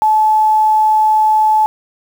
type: tone with quantisation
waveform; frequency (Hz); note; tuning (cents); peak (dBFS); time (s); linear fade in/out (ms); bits
sine; 864; A5; -32; -8; 0.02-1.66; 0; 6
effects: none